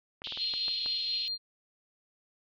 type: clicks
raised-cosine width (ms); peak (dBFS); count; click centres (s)
0.5; -29; 7; 0.219 / 0.272 / 0.323 / 0.374 / 0.538 / 0.682 / 0.861
type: band-pass noise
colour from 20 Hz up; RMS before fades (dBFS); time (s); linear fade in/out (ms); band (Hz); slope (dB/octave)
pink; -39; 0.24-1.28; 0; 3000 to 4000; 48
type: tone with tremolo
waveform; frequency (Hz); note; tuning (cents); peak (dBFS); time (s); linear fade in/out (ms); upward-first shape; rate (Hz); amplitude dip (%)
sine; 4200; C8; +6; -29; 0.37-1.38; 50; triangle; 4.2; 35
effects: none